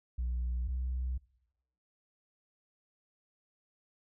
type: tone pair in turn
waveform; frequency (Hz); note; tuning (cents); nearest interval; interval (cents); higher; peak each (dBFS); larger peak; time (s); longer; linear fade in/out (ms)
sine; 60.9 / 63.21; B1 / B1; -24 / +41; minor second; 65; second; -29 / -30; first; 0.18-0.68 / 0.68-1.18; neither; 10
effects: noise-tail reverb RT60 0.9 s tail -24 dB re dry + tanh soft clip ceiling -29 dBFS